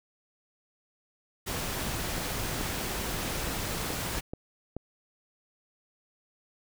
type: noise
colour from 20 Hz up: pink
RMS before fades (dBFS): -33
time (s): 1.46-4.21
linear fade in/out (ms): 20
type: click train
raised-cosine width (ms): 2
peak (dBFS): -22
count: 7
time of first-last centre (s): 2.18-4.766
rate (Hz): 2.32
effects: none